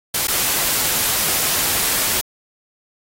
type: noise with dropouts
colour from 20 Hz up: white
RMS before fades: -19 dBFS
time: 0.14-2.21 s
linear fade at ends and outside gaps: 5 ms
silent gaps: 0.272-0.281 s
effects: AAC 48 kbps